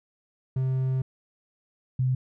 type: tone pair in turn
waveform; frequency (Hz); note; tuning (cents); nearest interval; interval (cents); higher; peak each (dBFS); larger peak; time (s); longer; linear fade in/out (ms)
triangle / sine; 130.81 / 128.64; C3 / C3; 0 / -29; unison; 29; first; -21; neither; 0.56-1.02 / 1.99-2.15; first; 5
effects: none